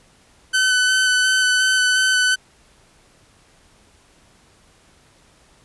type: tone with vibrato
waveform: sawtooth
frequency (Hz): 1513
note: F#6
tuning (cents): +38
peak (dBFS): -11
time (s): 0.53-2.36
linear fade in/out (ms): 20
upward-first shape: square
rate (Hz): 2.8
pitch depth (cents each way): 12
effects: pink hiss -54 dBFS RMS until 5.64 s + resampled to 24000 Hz